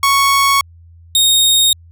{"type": "tone pair in turn", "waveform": "sawtooth", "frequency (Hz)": [1108.7, 3720], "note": ["C#6", "A#7"], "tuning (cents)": [0, -4], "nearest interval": "octave + major sixth", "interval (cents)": 2096, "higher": "second", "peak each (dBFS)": -6, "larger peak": "neither", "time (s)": [[0.03, 0.61], [1.15, 1.73]], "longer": "neither", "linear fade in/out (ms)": 2, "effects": ["added 84 Hz sine -39 dBFS peak until 1.91 s"]}